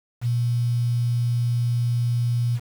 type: tone with quantisation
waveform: sine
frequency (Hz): 120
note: B2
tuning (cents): -49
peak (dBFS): -19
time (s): 0.21-2.6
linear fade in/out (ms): 50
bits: 7
effects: none